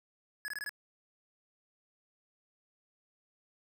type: tone bursts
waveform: square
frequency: 1693 Hz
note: G#6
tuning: 33 cents sharp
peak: -37 dBFS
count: 5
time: 0.45-0.693 s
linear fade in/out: 0 ms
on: 31 ms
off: 22 ms
effects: none